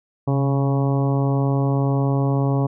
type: harmonic tone with a mistuned harmonic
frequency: 138.59 Hz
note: C#3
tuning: in tune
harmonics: 1 / 2 / 3 / 4 / 5 / 6 / 7 / 8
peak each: -18 / -24 / -28 / -30 / -32 / -34 / -35 / -36 dBFS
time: 0.27-2.67 s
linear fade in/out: 10 ms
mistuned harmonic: 1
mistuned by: -41 cents
effects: none